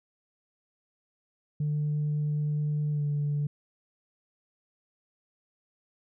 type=tone with pitch glide; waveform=sine; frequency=149.2 to 146.05 Hz; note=D3 to D3; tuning=+28 to -9 cents; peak=-24 dBFS; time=1.6-3.47 s; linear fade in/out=5 ms; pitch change=-37 cents; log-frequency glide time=2.92-3.03 s; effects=tanh soft clip ceiling -23 dBFS